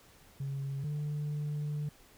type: tone pair in turn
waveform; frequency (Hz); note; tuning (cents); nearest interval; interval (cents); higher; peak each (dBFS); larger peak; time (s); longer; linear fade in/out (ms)
sine; 137.7 / 148.37; C#3 / D3; -11 / +18; minor second; 129; second; -32 / -30; second; 0.4-0.84 / 0.84-1.89; second; 5
effects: tanh soft clip ceiling -31 dBFS + pink hiss -60 dBFS RMS until 2.17 s